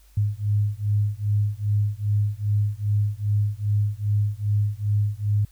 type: beating tone pair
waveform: sine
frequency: 102.5 / 105 Hz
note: G#2 / G#2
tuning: -22 / +19 cents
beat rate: 2.5 Hz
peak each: -23 dBFS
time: 0.17-5.45 s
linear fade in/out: 5 ms
effects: added 50 Hz sine -51 dBFS peak until 5.51 s + white hiss -60 dBFS RMS until 5.51 s